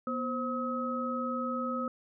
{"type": "tone cluster", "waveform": "sine", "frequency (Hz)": [242.9, 524, 1277], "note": ["B3", "C5", "D#6"], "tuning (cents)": [-29, 2, 45], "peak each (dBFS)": [-34, -37, -34], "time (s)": [0.07, 1.88], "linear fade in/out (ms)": 2, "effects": []}